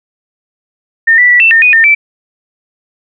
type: tone with pitch steps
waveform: sine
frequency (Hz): 1819 / 1966 / 1954 / 2673 / 1818 / 2477 / 1813 / 2325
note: A#6 / B6 / B6 / E7 / A#6 / D#7 / A#6 / D7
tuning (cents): -43 / -8 / -19 / +23 / -44 / -8 / -49 / -18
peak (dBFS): -3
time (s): 1.07-1.95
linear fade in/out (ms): 10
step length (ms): 110
effects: none